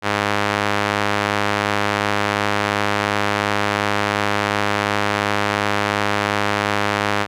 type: tone with band-pass filter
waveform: sawtooth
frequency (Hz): 102.8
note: G#2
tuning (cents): -17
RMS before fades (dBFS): -20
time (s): 0.02-7.27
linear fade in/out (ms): 50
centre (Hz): 1600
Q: 0.7
effects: none